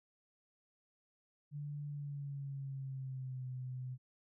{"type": "tone with pitch glide", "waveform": "sine", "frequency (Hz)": [145.9, 127.75], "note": ["D3", "C3"], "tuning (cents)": [-11, -41], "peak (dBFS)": -40, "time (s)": [1.51, 3.98], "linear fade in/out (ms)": 50, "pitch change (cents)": -230, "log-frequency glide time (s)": [1.87, 3.47], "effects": []}